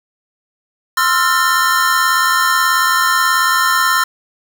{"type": "chord", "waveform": "square", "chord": "F major seventh", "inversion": "second", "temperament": "equal with one note detuned", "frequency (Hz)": [1046.5, 1318.5, 1396.9, 1803.2], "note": ["C6", "E6", "F6", "A6"], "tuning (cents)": [0, 0, 0, 42], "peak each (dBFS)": -18, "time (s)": [0.97, 4.04], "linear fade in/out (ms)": 5, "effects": []}